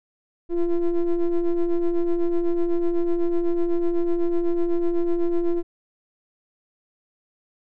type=ring-modulated tone; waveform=triangle; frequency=170 Hz; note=F3; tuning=46 cents flat; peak=-13 dBFS; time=0.49-5.63 s; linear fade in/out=50 ms; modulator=174 Hz; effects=none